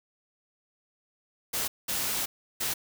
white noise bursts at uneven times, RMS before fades -30 dBFS, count 3, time 1.53-1.68 / 1.88-2.26 / 2.6-2.74 s, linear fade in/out 10 ms, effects none

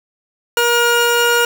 30% pulse tone pair together, 474.3 / 1425.1 Hz, A#4 / F6, +30 / +35 cents, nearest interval octave + perfect fifth, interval 1905 cents, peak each -12 dBFS, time 0.57-1.45 s, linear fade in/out 2 ms, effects none

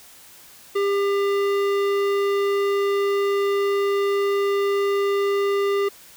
square tone with low-pass filter, 399.9 Hz, G4, 35 cents sharp, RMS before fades -21 dBFS, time 0.75-5.89 s, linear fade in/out 10 ms, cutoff 3200 Hz, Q 0.64, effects white hiss -47 dBFS RMS until 6.16 s

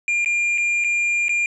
triangle tone with dropouts, 2400 Hz, D7, 37 cents sharp, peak -16 dBFS, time 0.08-1.46 s, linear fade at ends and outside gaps 1 ms, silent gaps 0.247-0.259 / 0.577-0.581 / 0.84-0.845 / 1.283-1.293 s, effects resampled to 24000 Hz + 8-bit

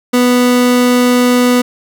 30% pulse tone, 246.9 Hz, B3, in tune, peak -5 dBFS, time 0.13-1.62 s, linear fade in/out 10 ms, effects none

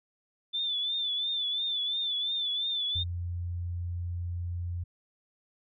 sine tone with vibrato, 3520 Hz, A7, in tune, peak -28 dBFS, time 0.53-3.04 s, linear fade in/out 20 ms, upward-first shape triangle, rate 2.9 Hz, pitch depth 76 cents each way
sine tone, 87.31 Hz, F2, in tune, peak -31 dBFS, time 2.95-4.84 s, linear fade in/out 10 ms
effects none

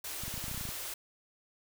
white band-stop noise, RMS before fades -40 dBFS, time 0.04-0.94 s, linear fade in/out 5 ms, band 130 to 280 Hz, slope 96 dB/octave
clicks, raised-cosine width 5 ms, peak -30 dBFS, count 12, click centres 0.236 / 0.28 / 0.341 / 0.378 / 0.441 / 0.482 / 0.514 / 0.546 / 0.577 / 0.611 / 0.653 / 0.69 s
effects none

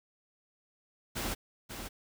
pink noise with echo, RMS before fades -35 dBFS, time 1.15-1.35 s, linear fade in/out 20 ms, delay 540 ms, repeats 1, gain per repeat -7 dB, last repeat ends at 1.89 s, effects none

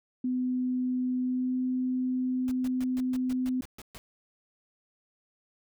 sine tone with pitch glide, 252.6 to 254.8 Hz, B3 to C4, +39 to -46 cents, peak -26 dBFS, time 0.24-3.61 s, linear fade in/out 5 ms, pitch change +15 cents, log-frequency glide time 1.22-1.57 s
pink noise bursts, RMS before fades -45 dBFS, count 10, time 2.48-3.98 s, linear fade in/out 0 ms, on 33 ms, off 130 ms
effects none

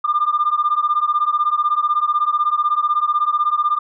sine beating tone pair, 1194 / 1210 Hz, D6 / D#6, +28 / -49 cents, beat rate 16 Hz, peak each -17 dBFS, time 0.04-3.79 s, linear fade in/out 10 ms, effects tanh soft clip ceiling -9 dBFS

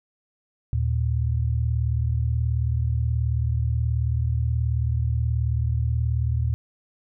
sine tone pair together, 77.49 / 116.1 Hz, D#2 / A#2, -7 / -7 cents, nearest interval perfect fifth, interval 700 cents, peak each -23 dBFS, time 0.73-6.54 s, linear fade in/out 0 ms, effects none

